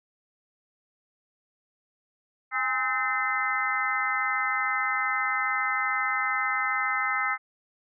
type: harmonic tone with a mistuned harmonic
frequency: 257.6 Hz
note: C4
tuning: 27 cents flat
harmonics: 3 / 4 / 5 / 6 / 7 / 8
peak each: -34 / -38 / -28 / -34 / -33 / -29 dBFS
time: 2.51-7.38 s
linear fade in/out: 50 ms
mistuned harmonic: 3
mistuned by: +100 cents
effects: none